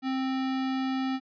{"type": "tone with sample-and-hold", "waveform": "sine", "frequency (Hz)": 263.6, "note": "C4", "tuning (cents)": 13, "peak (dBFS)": -26, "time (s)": [0.02, 1.2], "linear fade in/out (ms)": 50, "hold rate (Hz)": 1050, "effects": ["resampled to 11025 Hz"]}